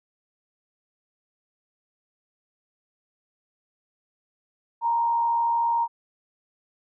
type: tone with frequency modulation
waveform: sine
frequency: 932.3 Hz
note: A#5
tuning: in tune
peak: -20 dBFS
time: 4.81-5.88 s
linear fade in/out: 50 ms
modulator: 78.4 Hz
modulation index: 0.3
effects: none